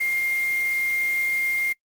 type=tone in noise; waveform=sine; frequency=2118 Hz; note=C7; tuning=21 cents sharp; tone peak=-21 dBFS; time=0-1.73 s; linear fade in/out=10 ms; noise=white; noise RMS=-38 dBFS; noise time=0-1.73 s; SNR=+14 dB; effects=noise-tail reverb RT60 0.1 s tail -25 dB re dry + Opus 32 kbps